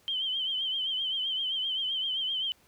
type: tone with vibrato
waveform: sine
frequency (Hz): 3108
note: G7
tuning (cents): -16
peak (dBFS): -28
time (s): 0.08-2.52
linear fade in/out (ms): 0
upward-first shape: triangle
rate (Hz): 7.7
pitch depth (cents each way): 78
effects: pink hiss -63 dBFS RMS until 2.67 s + high-pass 60 Hz 12 dB/octave